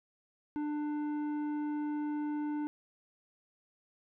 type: tone with tanh clipping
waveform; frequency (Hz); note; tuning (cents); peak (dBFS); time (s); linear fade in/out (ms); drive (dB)
sine; 297.5; D4; +22; -34; 0.56-2.67; 0; 10
effects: none